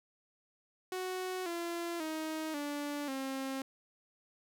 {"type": "tone with pitch steps", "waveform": "sawtooth", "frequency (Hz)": [370, 341.3, 314.7, 290.3, 267.7], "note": ["F#4", "F4", "D#4", "D4", "C4"], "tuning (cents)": [0, -40, 20, -20, 40], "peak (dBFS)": -32, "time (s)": [0.92, 3.62], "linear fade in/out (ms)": 2, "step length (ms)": 540, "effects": []}